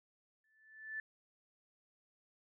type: tone with exponential growth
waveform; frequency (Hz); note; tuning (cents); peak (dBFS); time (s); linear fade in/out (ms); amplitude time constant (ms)
sine; 1754; A6; -6; -37; 0.44-1; 2; 120
effects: none